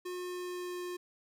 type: tone with pitch glide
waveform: square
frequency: 360.4 to 356.9 Hz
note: F#4 to F4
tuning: -45 to +38 cents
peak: -38 dBFS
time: 0.05-0.97 s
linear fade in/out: 10 ms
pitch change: -17 cents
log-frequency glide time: 0.22-0.83 s
effects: 13-bit